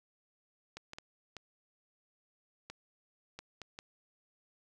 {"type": "clicks", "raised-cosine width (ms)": 0.2, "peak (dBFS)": -27, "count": 8, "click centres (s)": [0.77, 0.934, 0.985, 1.367, 2.7, 3.39, 3.617, 3.789], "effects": []}